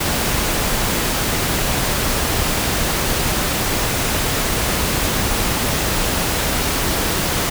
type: noise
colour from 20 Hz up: pink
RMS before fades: -19 dBFS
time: 0-7.5 s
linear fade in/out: 10 ms
effects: none